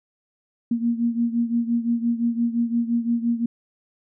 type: beating tone pair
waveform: sine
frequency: 233.1 / 238.9 Hz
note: A#3 / A#3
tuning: 0 / +43 cents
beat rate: 5.8 Hz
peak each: -21 / -25 dBFS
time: 0.71-3.46 s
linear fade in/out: 5 ms
effects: none